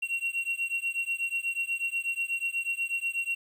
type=beating tone pair; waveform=triangle; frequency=2738 / 2746.2 Hz; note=F7 / F7; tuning=-35 / -30 cents; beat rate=8.2 Hz; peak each=-30 dBFS; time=0.02-3.35 s; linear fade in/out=10 ms; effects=10-bit